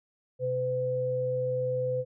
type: tone pair together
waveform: sine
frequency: 128.45 / 507 Hz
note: C3 / B4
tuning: -32 / +45 cents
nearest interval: 2 octaves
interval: 2377 cents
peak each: -34 / -27 dBFS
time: 0.39-2.05 s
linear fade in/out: 50 ms
effects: none